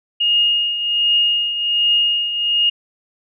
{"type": "tone with tremolo", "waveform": "sine", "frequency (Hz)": 2851, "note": "F7", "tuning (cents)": 35, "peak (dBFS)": -11, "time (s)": [0.2, 2.7], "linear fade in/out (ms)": 10, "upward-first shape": "triangle", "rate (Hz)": 1.3, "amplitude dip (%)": 65, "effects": []}